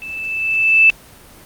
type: tone with level ramp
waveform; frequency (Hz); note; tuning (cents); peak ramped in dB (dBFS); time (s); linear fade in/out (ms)
sine; 2637; E7; 0; -27 to -5; 0.02-0.9; 0
effects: pink hiss -42 dBFS RMS until 1.45 s + Opus 24 kbps